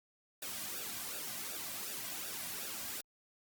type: noise with flanger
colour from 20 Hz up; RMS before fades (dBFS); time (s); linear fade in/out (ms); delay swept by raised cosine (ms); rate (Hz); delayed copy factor
white; -42; 0.42-3.01; 5; 0.94 to 2.34; 2.7; -0.65
effects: Opus 48 kbps